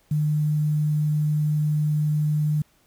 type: tone with quantisation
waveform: sine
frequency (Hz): 151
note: D3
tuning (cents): +48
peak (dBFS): -19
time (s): 0.11-2.62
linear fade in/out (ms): 5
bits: 8
effects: pink hiss -62 dBFS RMS until 2.86 s